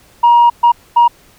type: tone bursts at uneven times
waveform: sine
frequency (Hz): 949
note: A#5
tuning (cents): +31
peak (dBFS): -3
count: 3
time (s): 0.23-0.5 / 0.63-0.72 / 0.96-1.08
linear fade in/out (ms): 10
effects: tanh soft clip ceiling -2 dBFS + pink hiss -47 dBFS RMS until 1.38 s